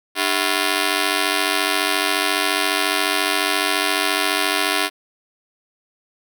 5% pulse ring-modulated tone, 349.2 Hz, F4, in tune, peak -3 dBFS, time 0.15-4.9 s, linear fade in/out 50 ms, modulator 47.2 Hz, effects none

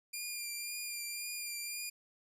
10% pulse tone with vibrato, 2400 Hz, D7, 37 cents sharp, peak -30 dBFS, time 0.13-1.9 s, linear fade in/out 10 ms, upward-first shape triangle, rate 1.9 Hz, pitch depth 26 cents each way, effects resampled to 32000 Hz

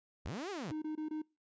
sawtooth linear two-way sweep, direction up then down, 43.71 to 421.7 to 102.2 Hz, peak -35 dBFS, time 0.25-0.72 s, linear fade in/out 10 ms, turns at 0.5 s
triangle tone bursts, 309.1 Hz, D#4, 11 cents flat, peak -34 dBFS, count 4, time 0.71-1.219 s, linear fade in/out 5 ms, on 110 ms, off 23 ms
effects noise-tail reverb RT60 0.3 s tail -26 dB re dry + resampled to 16000 Hz

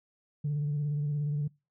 sine tone with vibrato, 146.83 Hz, D3, in tune, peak -26 dBFS, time 0.44-1.48 s, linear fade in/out 10 ms, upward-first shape square, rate 17 Hz, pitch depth 28 cents each way, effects noise-tail reverb RT60 0.3 s tail -26 dB re dry + tanh soft clip ceiling -25 dBFS

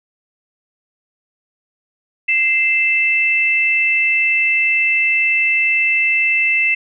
sine tone pair together, 2087 / 2649 Hz, C7 / E7, -5 / +8 cents, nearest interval major third, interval 413 cents, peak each -17 / -14 dBFS, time 2.28-6.75 s, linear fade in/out 10 ms, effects none

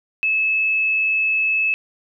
sine tone, 2601 Hz, E7, 24 cents flat, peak -16 dBFS, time 0.23-1.74 s, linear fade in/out 0 ms, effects none

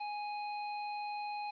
square tone, 830.6 Hz, G#5, in tune, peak -38 dBFS, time 0-1.51 s, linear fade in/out 10 ms, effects resampled to 11025 Hz + 11-bit

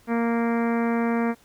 harmonic tone, 232.6 Hz, A#3, 4 cents flat, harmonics 1 / 2 / 3 / 4 / 5 / 6 / 7 / 8 / 9 / 10, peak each -22 / -28 / -32 / -34 / -36 / -38 / -39 / -40 / -41 / -42 dBFS, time 0.07-1.35 s, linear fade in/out 50 ms, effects pink hiss -57 dBFS RMS until 1.44 s

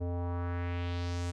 square tone with low-pass filter sweep, 87.5 Hz, F2, 4 cents sharp, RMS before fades -34 dBFS, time 0-1.32 s, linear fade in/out 20 ms, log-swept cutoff 530 to 8400 Hz, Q 1.8, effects none

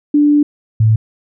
sine tone pair in turn, 293.7 / 110.01 Hz, D4 / A2, 0 / 0 cents, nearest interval octave + perfect fourth, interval 1700 cents, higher first, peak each -7 dBFS, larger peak neither, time 0.14-0.43 / 0.8-0.96 s, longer first, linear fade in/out 5 ms, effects none

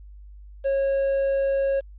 triangle tone with quantisation, 547 Hz, C#5, 23 cents flat, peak -18 dBFS, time 0.64-1.81 s, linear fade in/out 20 ms, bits 8, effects added 50 Hz sine -41 dBFS peak until 1.98 s + resampled to 8000 Hz

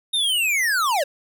square linear sweep, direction down, 3729 to 520 Hz, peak -19 dBFS, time 0.13-1.04 s, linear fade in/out 10 ms, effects none

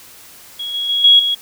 sine tone with level steps, 3322 Hz, G#7, in tune, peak -22 / -18 / -14 / -5 / -14 dBFS, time 0.59-1.35 s, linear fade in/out 10 ms, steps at 0.74 / 0.89 / 1.04 / 1.19 s, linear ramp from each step 5 ms, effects white hiss -41 dBFS RMS until 1.41 s

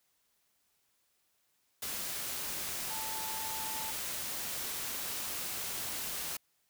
sine tone in noise, 880 Hz, A5, in tune, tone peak -42 dBFS, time 2.9-3.91 s, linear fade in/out 5 ms, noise white, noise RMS -38 dBFS, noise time 1.82-6.37 s, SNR -7 dB, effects white hiss -75 dBFS RMS until 6.69 s

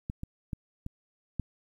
clicks, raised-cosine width 5 ms, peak -21 / -24 / -21 / -24 / -18 dBFS, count 5, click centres 0.099 / 0.234 / 0.532 / 0.864 / 1.397 s, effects 10-bit

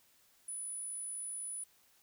sine tone, 9956 Hz, D#9, in tune, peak -39 dBFS, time 0.48-1.64 s, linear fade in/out 5 ms, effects white hiss -68 dBFS RMS until 2.02 s

